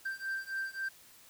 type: beating tone pair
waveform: triangle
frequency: 1568 / 1571.7 Hz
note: G6 / G6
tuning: 0 / +4 cents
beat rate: 3.7 Hz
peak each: -37 / -36 dBFS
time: 0.05-0.89 s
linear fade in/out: 10 ms
effects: white hiss -58 dBFS RMS until 1.29 s